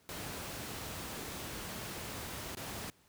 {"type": "noise with dropouts", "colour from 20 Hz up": "pink", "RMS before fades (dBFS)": -42, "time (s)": [0.09, 2.9], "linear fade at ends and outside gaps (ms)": 0, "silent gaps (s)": [2.55, 2.571], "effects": ["pink hiss -67 dBFS RMS until 3.08 s", "high-pass 60 Hz 12 dB/octave"]}